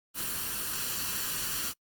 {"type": "noise with comb filter", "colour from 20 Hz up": "white", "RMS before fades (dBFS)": -33, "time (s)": [0.14, 1.74], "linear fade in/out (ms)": 50, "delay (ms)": 0.69, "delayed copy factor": 0.55, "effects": ["noise-tail reverb RT60 0.1 s tail -26 dB re dry", "Opus 32 kbps"]}